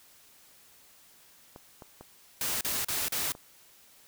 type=clicks; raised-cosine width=1 ms; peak=-31 dBFS; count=7; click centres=1.561 / 1.822 / 2.01 / 2.665 / 2.907 / 3.025 / 3.351 s
type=noise bursts; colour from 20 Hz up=white; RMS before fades=-31 dBFS; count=4; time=2.41-3.321 s; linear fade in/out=2 ms; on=200 ms; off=37 ms
effects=white hiss -58 dBFS RMS until 4.07 s